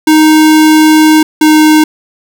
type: tone pair in turn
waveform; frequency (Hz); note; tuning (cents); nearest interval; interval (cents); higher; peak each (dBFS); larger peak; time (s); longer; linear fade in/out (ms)
square; 311.1 / 309; D#4 / D#4; 0 / -12; unison; 12; first; -3; neither; 0.07-1.23 / 1.41-1.84; first; 5
effects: none